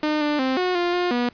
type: tone with pitch steps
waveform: sawtooth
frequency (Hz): 303.8 / 296.9 / 261.5 / 363.9 / 350.1 / 355.5 / 242.9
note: D#4 / D4 / C4 / F#4 / F4 / F4 / B3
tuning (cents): -41 / +19 / -1 / -29 / +4 / +31 / -29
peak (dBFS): -16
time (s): 0.03-1.29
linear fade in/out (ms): 2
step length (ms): 180
effects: pink hiss -53 dBFS RMS until 1.33 s + resampled to 11025 Hz